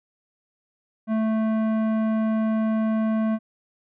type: tone with tanh clipping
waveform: sine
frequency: 220 Hz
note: A3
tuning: in tune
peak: -22 dBFS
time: 1.07-3.39 s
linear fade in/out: 50 ms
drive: 14 dB
effects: none